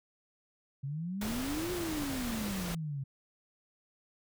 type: exponential two-way sweep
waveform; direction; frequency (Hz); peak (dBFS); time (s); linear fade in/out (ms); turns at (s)
sine; up then down; 132.7 to 364.1 to 132.7; -34; 0.83-3.04; 10; 1.72
type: noise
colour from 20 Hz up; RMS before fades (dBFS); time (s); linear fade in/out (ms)
pink; -39; 1.21-2.75; 5
effects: none